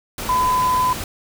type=tone in noise; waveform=sine; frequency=1008 Hz; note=B5; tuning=35 cents sharp; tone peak=-15 dBFS; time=0.29-0.93 s; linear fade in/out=2 ms; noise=pink; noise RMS=-28 dBFS; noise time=0.18-1.04 s; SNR=+10 dB; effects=none